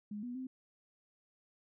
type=tone with pitch steps; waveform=sine; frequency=208 / 244.5 / 259 Hz; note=G#3 / B3 / C4; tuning=+3 / -17 / -17 cents; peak=-39 dBFS; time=0.11-0.47 s; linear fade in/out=5 ms; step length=120 ms; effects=none